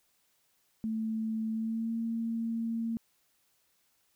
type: tone with pitch glide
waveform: sine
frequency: 221.1 to 228.4 Hz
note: A3 to A#3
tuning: +9 to -35 cents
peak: -30 dBFS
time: 0.84-2.97 s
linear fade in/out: 0 ms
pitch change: +56 cents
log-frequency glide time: 1.51-1.94 s
effects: white hiss -72 dBFS RMS until 4.15 s